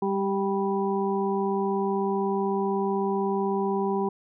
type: harmonic tone with a mistuned harmonic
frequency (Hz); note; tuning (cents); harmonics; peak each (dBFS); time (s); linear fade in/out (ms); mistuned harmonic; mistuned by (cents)
196; G3; 0; 1 / 2 / 4 / 5; -28 / -26 / -32 / -32; 0.02-4.09; 5; 1; +18
effects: none